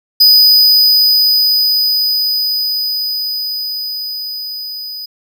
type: tone with level ramp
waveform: square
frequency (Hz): 4978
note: D#8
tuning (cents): 0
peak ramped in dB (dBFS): -4 to -24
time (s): 0.2-5.06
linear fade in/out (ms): 10
effects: none